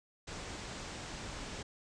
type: low-pass noise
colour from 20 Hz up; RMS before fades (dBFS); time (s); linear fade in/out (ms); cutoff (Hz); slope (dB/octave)
pink; -44; 0.27-1.63; 10; 8300; 48
effects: resampled to 22050 Hz